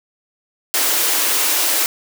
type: high-pass noise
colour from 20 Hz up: white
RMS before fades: -17 dBFS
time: 0.74-1.86 s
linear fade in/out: 0 ms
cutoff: 270 Hz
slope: 96 dB/octave
effects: none